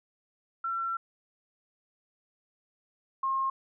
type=tone pair in turn; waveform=sine; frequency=1353 / 1070.9 Hz; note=E6 / C6; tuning=+45 / +40 cents; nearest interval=major third; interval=405 cents; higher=first; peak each=-29 / -26 dBFS; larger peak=second; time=0.64-0.97 / 3.23-3.5 s; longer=first; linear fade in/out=5 ms; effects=none